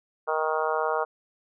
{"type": "harmonic tone", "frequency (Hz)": 156.8, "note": "D#3", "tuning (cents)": 14, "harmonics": [3, 4, 5, 6, 7, 8, 9], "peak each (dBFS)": [-29, -30, -31, -32, -32, -33, -34], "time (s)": [0.27, 1.05], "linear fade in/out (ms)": 20, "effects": []}